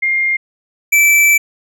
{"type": "tone pair in turn", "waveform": ["sine", "square"], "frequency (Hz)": [2118, 2322], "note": ["C7", "D7"], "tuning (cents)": [21, -20], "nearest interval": "major second", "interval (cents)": 159, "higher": "second", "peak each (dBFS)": [-12, -8], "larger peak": "second", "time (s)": [[0.02, 0.37], [0.92, 1.38]], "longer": "second", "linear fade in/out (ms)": 10, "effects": []}